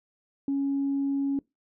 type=tone; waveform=sine; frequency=277.2 Hz; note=C#4; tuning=in tune; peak=-23 dBFS; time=0.48-1.39 s; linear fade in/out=2 ms; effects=noise-tail reverb RT60 0.2 s tail -23 dB re dry + tanh soft clip ceiling -20 dBFS